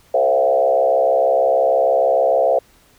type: tone with frequency modulation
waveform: sine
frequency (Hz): 600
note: D5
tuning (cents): +37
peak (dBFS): -12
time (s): 0.14-2.59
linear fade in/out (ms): 5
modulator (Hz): 66.5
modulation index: 1.9
effects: pink hiss -53 dBFS RMS until 2.98 s